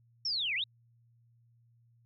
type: linear two-way sweep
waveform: sine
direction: down then up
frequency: 5588 to 1947 to 3918 Hz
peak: -30 dBFS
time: 0.25-0.64 s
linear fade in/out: 5 ms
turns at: 0.55 s
effects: added 117 Hz sine -63 dBFS peak until 2.05 s